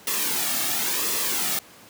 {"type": "noise with flanger", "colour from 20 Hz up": "white", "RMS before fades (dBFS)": -25, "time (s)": [0.07, 1.59], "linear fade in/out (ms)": 2, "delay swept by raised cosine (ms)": [1.3, 2.05], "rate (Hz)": 0.96, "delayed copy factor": -0.55, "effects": ["pink hiss -48 dBFS RMS until 1.89 s", "high-pass 150 Hz 12 dB/octave"]}